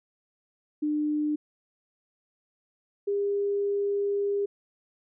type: tone pair in turn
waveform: sine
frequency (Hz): 300 / 403.4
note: D4 / G4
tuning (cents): +37 / +50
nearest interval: perfect fourth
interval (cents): 513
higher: second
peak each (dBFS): -24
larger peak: neither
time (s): 0.82-1.36 / 3.07-4.46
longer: second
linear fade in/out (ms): 10
effects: none